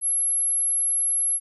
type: tone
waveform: sine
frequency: 11090 Hz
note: F9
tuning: 13 cents flat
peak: -19 dBFS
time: 0.01-1.4 s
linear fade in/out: 50 ms
effects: tanh soft clip ceiling -16 dBFS